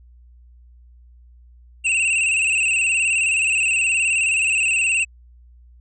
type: tone with vibrato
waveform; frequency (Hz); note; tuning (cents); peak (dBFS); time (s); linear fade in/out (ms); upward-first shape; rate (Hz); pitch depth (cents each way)
square; 2658; E7; +14; -17; 1.84-5.05; 20; square; 19; 55
effects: added 60 Hz sine -45 dBFS peak until 5.8 s + resampled to 24000 Hz